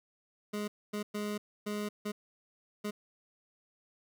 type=tone bursts at uneven times; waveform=25% pulse; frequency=208.3 Hz; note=G#3; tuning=5 cents sharp; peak=-30 dBFS; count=6; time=0.53-0.68 / 0.93-1.03 / 1.14-1.38 / 1.66-1.89 / 2.05-2.12 / 2.84-2.91 s; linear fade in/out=10 ms; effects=none